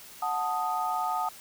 sine chord, D# diminished, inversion first, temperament equal with one note detuned, 734.5 / 880 / 1244.5 Hz, F#5 / A5 / D#6, -13 / 0 / 0 cents, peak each -31 dBFS, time 0.22-1.29 s, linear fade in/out 5 ms, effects white hiss -48 dBFS RMS until 1.4 s

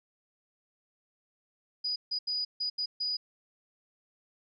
sine tone bursts at uneven times, 4932 Hz, D#8, 16 cents flat, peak -29 dBFS, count 6, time 1.84-1.96 / 2.11-2.19 / 2.27-2.45 / 2.6-2.7 / 2.78-2.86 / 3-3.17 s, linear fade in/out 10 ms, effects none

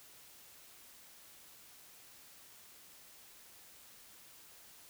silence, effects white hiss -58 dBFS RMS until 4.89 s

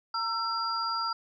sine tone cluster, 919 / 1342 / 4787 Hz, A#5 / E6 / D8, -25 / +31 / +32 cents, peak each -35 / -30 / -34 dBFS, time 0.14-1.13 s, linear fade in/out 5 ms, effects none

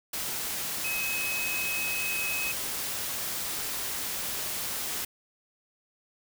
sine tone in noise, 2553 Hz, D#7, 44 cents sharp, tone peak -30 dBFS, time 0.84-2.52 s, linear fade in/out 5 ms, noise white, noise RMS -33 dBFS, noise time 0.13-5.05 s, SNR 0 dB, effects none

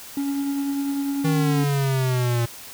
triangle tone with tremolo, 279.4 Hz, C#4, 14 cents sharp, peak -19 dBFS, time 0.17-1.64 s, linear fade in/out 2 ms, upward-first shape triangle, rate 10 Hz, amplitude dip 30%
square exponential sweep, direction down, 160 to 116.54 Hz, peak -20 dBFS, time 1.24-2.46 s, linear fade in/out 10 ms
effects white hiss -40 dBFS RMS until 2.73 s

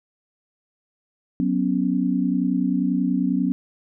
sine chord, F# suspended fourth, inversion none, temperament equal, 185 / 246.9 / 277.2 Hz, F#3 / B3 / C#4, 0 / 0 / 0 cents, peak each -23 dBFS, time 1.4-3.52 s, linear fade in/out 0 ms, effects none

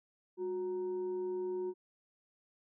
sine tone with frequency modulation, 365.4 Hz, F#4, 22 cents flat, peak -34 dBFS, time 0.37-1.74 s, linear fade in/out 50 ms, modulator 567 Hz, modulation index 0.28, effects none

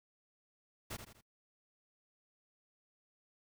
pink noise with echo, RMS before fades -43 dBFS, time 0.9-0.97 s, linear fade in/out 10 ms, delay 81 ms, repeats 3, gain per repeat -7 dB, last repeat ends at 1.213 s, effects noise-tail reverb RT60 0.1 s tail -25 dB re dry

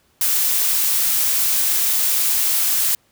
blue noise, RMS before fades -18 dBFS, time 0.21-2.95 s, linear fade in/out 2 ms, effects pink hiss -60 dBFS RMS until 3.11 s + high-pass 60 Hz 12 dB/octave

